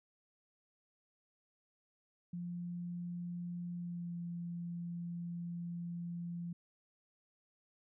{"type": "tone with pitch glide", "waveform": "sine", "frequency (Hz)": [174.61, 172.11], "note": ["F3", "F3"], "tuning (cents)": [0, -25], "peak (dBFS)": -39, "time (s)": [2.33, 6.53], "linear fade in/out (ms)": 5, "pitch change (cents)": -25, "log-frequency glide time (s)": [3.75, 4.17], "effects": []}